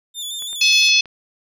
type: tone with vibrato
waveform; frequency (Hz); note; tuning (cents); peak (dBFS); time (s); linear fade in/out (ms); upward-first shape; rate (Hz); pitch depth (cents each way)
sawtooth; 3520; A7; 0; -23; 0.14-0.92; 50; square; 6; 40
type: clicks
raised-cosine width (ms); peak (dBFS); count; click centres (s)
0.3; -25; 9; 0.423 / 0.53 / 0.614 / 0.726 / 0.827 / 0.887 / 0.961 / 0.996 / 1.057
type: harmonic tone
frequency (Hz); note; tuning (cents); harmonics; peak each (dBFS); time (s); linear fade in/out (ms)
858; A5; -44; 3 / 4 / 5 / 6 / 7; -15 / -17 / -19 / -21 / -22; 0.61-1.01; 5
effects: none